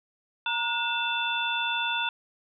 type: tone cluster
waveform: sine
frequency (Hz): 934 / 1446 / 2672 / 3505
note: A#5 / F#6 / E7 / A7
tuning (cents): +3 / -40 / +23 / -7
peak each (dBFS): -31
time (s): 0.46-2.09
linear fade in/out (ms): 2
effects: none